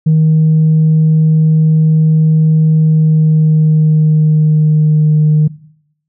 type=tone with pitch glide; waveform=sine; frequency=157.3 to 152.82 Hz; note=D#3 to D#3; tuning=+19 to -31 cents; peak=-4 dBFS; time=0.06-5.48 s; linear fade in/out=10 ms; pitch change=-50 cents; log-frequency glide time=2.73-5.23 s; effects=noise-tail reverb RT60 0.7 s tail -20 dB re dry + tanh soft clip ceiling -3 dBFS